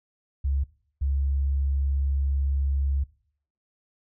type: tone pair in turn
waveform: sine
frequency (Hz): 69 / 69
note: C#2 / C#2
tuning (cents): -7 / -7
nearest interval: unison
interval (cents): 0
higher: neither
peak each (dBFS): -22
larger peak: neither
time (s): 0.44-0.64 / 1.01-3.04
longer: second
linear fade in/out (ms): 10
effects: noise-tail reverb RT60 0.6 s tail -20 dB re dry